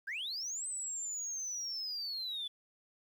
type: linear two-way sweep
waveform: sine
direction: up then down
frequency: 1500 to 8170 to 3429 Hz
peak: -35 dBFS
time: 0.07-2.48 s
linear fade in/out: 10 ms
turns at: 0.67 s
effects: tanh soft clip ceiling -34 dBFS + 11-bit